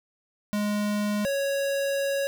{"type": "tone pair in turn", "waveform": "square", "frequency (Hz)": [207.7, 554.5], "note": ["G#3", "C#5"], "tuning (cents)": [0, 0], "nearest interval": "octave + perfect fourth", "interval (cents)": 1700, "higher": "second", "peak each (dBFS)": -25, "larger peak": "neither", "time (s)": [[0.53, 1.25], [1.25, 2.27]], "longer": "second", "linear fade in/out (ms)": 0, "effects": []}